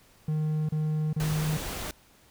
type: tone bursts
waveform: triangle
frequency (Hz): 154.2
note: D#3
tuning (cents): -15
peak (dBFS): -23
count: 3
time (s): 0.28-1.572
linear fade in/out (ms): 5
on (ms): 410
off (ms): 31
type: noise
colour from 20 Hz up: pink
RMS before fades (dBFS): -35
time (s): 1.2-1.91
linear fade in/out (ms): 0
effects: pink hiss -59 dBFS RMS until 2.3 s